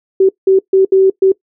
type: tone bursts at uneven times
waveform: sine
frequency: 383 Hz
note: G4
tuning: 40 cents flat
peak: -5 dBFS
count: 5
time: 0.2-0.29 / 0.47-0.59 / 0.73-0.85 / 0.92-1.1 / 1.22-1.32 s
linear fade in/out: 5 ms
effects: noise-tail reverb RT60 0.1 s tail -21 dB re dry